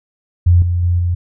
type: tone with level steps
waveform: sine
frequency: 87.6 Hz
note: F2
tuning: 6 cents sharp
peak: -6 / -13 / -11 / -13 dBFS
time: 0.46-1.15 s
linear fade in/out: 10 ms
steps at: 0.62 / 0.83 / 0.99 s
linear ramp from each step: 2 ms
effects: none